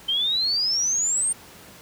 sine exponential sweep, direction up, 3100 to 8870 Hz, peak -20 dBFS, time 0.08-1.33 s, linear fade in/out 10 ms, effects pink hiss -46 dBFS RMS until 1.81 s + high-pass 80 Hz 12 dB/octave

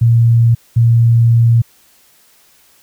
sine tone pair in turn, 116.54 / 116.54 Hz, A#2 / A#2, 0 / 0 cents, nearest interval unison, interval 0 cents, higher neither, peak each -6 dBFS, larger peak neither, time 0.01-0.55 / 0.76-1.62 s, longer second, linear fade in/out 10 ms, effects white hiss -50 dBFS RMS until 2.82 s

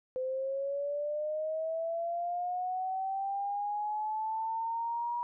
sine linear sweep, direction up, 510 to 962 Hz, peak -31 dBFS, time 0.16-5.23 s, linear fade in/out 0 ms, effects none

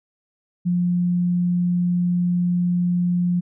sine tone, 176.7 Hz, F3, 21 cents sharp, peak -17 dBFS, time 0.65-3.41 s, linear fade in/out 20 ms, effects none

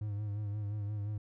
triangle tone with vibrato, 103.83 Hz, G#2, in tune, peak -32 dBFS, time 0.01-1.18 s, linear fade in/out 5 ms, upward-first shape sine, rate 5.7 Hz, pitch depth 48 cents each way, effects none

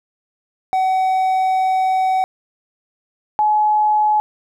triangle / sine tone pair in turn, 754 / 848.7 Hz, F#5 / G#5, +32 / +37 cents, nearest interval major second, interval 205 cents, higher second, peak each -12 dBFS, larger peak neither, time 0.73-2.24 / 3.39-4.2 s, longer first, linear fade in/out 0 ms, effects none

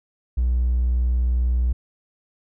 triangle tone, 61.2 Hz, B1, 15 cents flat, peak -14 dBFS, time 0.37-1.73 s, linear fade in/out 10 ms, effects tanh soft clip ceiling -13 dBFS

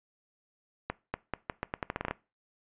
accelerating click train, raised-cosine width 0.5 ms, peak -16 dBFS, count 13, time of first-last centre 0.9-2.11 s, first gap 240 ms, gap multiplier 0.82, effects noise-tail reverb RT60 0.3 s tail -21 dB re dry + resampled to 8000 Hz

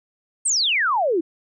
sine exponential sweep, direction down, 8900 to 308 Hz, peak -17 dBFS, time 0.45-1.21 s, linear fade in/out 10 ms, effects none

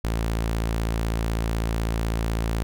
sawtooth tone, 56 Hz, A1, 31 cents sharp, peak -19 dBFS, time 0.04-2.63 s, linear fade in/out 0 ms, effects none

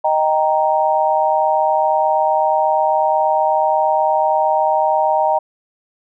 sine chord, Eb major, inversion none, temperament equal, 622.3 / 784 / 932.3 Hz, Eb5 / G5 / Bb5, 0 / 0 / 0 cents, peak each -17 dBFS, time 0.04-5.39 s, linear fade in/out 10 ms, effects none

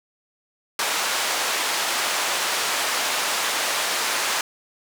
pink band-pass noise, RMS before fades -24 dBFS, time 0.79-4.41 s, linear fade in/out 2 ms, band 750 to 9700 Hz, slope 12 dB/octave, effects none

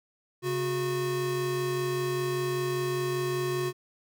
square tone pair together, 136.4 / 364.1 Hz, C#3 / F#4, -28 / -28 cents, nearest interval octave + perfect fourth, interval 1700 cents, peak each -34 / -29 dBFS, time 0.42-3.73 s, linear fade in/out 50 ms, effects none

